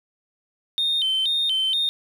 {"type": "tone with vibrato", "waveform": "sine", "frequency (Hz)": 3367, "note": "G#7", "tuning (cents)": 23, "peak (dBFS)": -18, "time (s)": [0.78, 1.89], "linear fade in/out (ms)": 0, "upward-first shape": "square", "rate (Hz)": 2.1, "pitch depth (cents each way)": 150, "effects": ["tanh soft clip ceiling -16 dBFS", "8-bit"]}